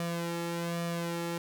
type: tone with flanger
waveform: sawtooth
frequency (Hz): 170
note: F3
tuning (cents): -46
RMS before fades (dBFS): -34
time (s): 0-1.38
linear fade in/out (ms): 2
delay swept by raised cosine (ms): 1.7 to 2.27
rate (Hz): 1.2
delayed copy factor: +0.75
effects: none